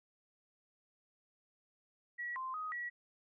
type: tone with pitch steps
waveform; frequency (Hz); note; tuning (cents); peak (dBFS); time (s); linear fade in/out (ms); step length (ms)
sine; 1926 / 1043 / 1254 / 1928; B6 / C6 / D#6 / B6; -44 / -6 / +13 / -42; -38; 2.18-2.9; 20; 180
effects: none